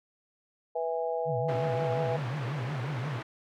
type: harmonic tone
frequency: 164.2 Hz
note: E3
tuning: 6 cents flat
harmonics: 3 / 4 / 5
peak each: -31 / -33 / -35 dBFS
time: 0.75-2.17 s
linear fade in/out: 10 ms
type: tone with vibrato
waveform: sine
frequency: 134.4 Hz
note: C3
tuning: 47 cents sharp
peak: -31 dBFS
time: 1.25-3.22 s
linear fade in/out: 50 ms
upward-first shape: triangle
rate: 5.6 Hz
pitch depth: 280 cents each way
type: band-pass noise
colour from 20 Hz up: pink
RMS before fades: -40 dBFS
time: 1.48-3.23 s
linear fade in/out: 10 ms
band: 240 to 2200 Hz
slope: 12 dB/octave
effects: none